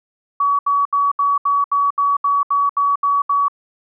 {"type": "tone bursts", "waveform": "sine", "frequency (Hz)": 1133, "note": "C#6", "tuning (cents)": 37, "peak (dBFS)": -13, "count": 12, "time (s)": [0.4, 3.483], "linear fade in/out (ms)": 5, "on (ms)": 190, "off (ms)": 73, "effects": []}